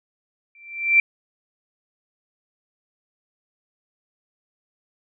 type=tone with exponential growth; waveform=sine; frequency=2349 Hz; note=D7; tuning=in tune; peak=-9 dBFS; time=0.55-1 s; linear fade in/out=2 ms; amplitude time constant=96 ms; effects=none